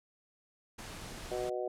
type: noise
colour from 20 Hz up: pink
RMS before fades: -45 dBFS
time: 0.78-1.5 s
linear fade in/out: 10 ms
type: harmonic tone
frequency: 123.47 Hz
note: B2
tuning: in tune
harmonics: 3 / 4 / 5 / 6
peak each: -37 / -39 / -38 / -42 dBFS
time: 1.31-1.68 s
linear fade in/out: 5 ms
effects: low-pass 10000 Hz 12 dB/octave